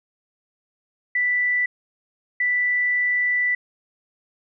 sine tone bursts at uneven times, 1975.5 Hz, B6, in tune, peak -18 dBFS, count 2, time 1.15-1.66 / 2.4-3.55 s, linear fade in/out 5 ms, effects none

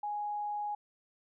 sine tone, 830.6 Hz, G#5, in tune, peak -33 dBFS, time 0.03-0.75 s, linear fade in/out 5 ms, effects none

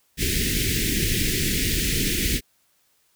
pink band-stop noise, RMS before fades -23 dBFS, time 0.17-2.41 s, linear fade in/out 50 ms, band 420 to 1800 Hz, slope 48 dB/octave, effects white hiss -65 dBFS RMS until 3.15 s

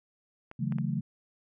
clicks, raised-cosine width 0.5 ms, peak -29 dBFS, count 3, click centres 0.514 / 0.723 / 0.785 s
sine chord, F# minor seventh, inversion second, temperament equal with one note detuned, 138.59 / 162.17 / 185 / 220 Hz, C#3 / E3 / F#3 / A3, 0 / -28 / 0 / 0 cents, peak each -32 / -34 / -35 / -34 dBFS, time 0.59-1.01 s, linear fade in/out 10 ms
effects none

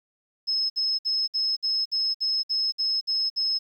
sine tone bursts, 5180 Hz, E8, 31 cents flat, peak -22 dBFS, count 11, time 0.47-3.59 s, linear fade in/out 20 ms, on 230 ms, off 59 ms, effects 10-bit

